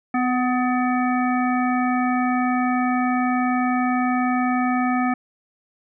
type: harmonic tone with a mistuned harmonic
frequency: 251.7 Hz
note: B3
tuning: 33 cents sharp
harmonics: 1 / 3 / 5 / 7 / 9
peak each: -20 / -24 / -27 / -31 / -32 dBFS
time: 0.14-5.14 s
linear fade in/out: 5 ms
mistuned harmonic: 3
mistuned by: -24 cents
effects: none